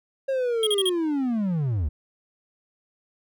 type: linear sweep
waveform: triangle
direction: down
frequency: 546 to 65.41 Hz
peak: -20 dBFS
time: 0.28-1.89 s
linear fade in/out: 10 ms
type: tone bursts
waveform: square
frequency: 3252 Hz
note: G#7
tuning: 37 cents flat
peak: -22 dBFS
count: 4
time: 0.63-0.893 s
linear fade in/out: 2 ms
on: 38 ms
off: 37 ms
effects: none